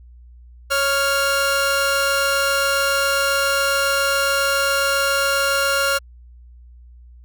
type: tone pair together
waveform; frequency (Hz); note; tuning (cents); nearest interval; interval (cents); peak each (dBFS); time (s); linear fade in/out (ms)
sawtooth; 553.3 / 1396.9; C#5 / F6; -3 / 0; octave + major third; 1603; -17 / -15; 0.7-5.99; 20
effects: added 60 Hz sine -41 dBFS peak until 7.24 s